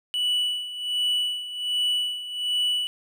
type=tone with tremolo; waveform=triangle; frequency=2957 Hz; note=F#7; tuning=2 cents flat; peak=-19 dBFS; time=0.14-2.87 s; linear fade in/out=0 ms; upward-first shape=sine; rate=1.3 Hz; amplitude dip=75%; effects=none